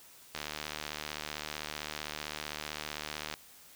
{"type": "click train", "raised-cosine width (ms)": 0.2, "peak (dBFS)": -19, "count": 227, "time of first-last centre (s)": [0.35, 3.339], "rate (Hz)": 75.6, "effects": ["white hiss -56 dBFS RMS until 3.75 s"]}